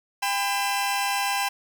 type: tone cluster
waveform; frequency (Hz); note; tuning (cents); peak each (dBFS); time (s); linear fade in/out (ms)
sawtooth; 799 / 1009 / 2666; G5 / B5 / E7; +33 / +37 / +19; -22 / -25 / -27; 0.22-1.49; 10
effects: 8-bit